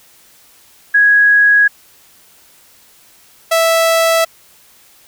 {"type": "tone pair in turn", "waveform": ["sine", "sawtooth"], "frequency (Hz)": [1661.2, 657.7], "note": ["G#6", "E5"], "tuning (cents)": [0, -4], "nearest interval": "octave + major third", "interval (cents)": 1604, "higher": "first", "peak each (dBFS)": -6, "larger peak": "neither", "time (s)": [[0.94, 1.68], [3.51, 4.25]], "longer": "neither", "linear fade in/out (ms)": 10, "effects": ["white hiss -47 dBFS RMS until 5.07 s"]}